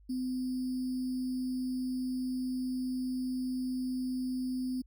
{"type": "tone with sample-and-hold", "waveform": "sine", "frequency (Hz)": 255.2, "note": "C4", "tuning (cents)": -43, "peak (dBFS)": -31, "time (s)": [0.09, 4.82], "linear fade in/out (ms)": 10, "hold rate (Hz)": 4900, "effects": ["added 50 Hz sine -56 dBFS peak until 4.86 s"]}